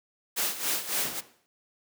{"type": "noise with tremolo", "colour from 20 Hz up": "white", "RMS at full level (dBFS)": -27, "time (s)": [0.36, 1.21], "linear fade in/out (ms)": 20, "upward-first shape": "sine", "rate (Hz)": 3.6, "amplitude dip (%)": 75}
{"type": "noise with exponential decay", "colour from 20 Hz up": "pink", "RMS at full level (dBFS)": -34, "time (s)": [1.05, 1.46], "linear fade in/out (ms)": 0, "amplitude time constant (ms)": 89}
{"effects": ["high-pass 200 Hz 12 dB/octave"]}